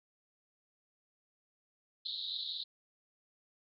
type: band-pass noise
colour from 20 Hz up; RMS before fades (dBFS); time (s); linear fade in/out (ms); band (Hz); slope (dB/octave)
pink; -40; 2.05-2.64; 10; 3600 to 4200; 96
effects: none